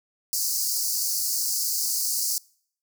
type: high-pass noise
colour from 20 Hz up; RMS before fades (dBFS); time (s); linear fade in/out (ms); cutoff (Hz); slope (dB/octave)
pink; -26; 0.33-2.38; 0; 4500; 96
effects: noise-tail reverb RT60 0.6 s tail -25 dB re dry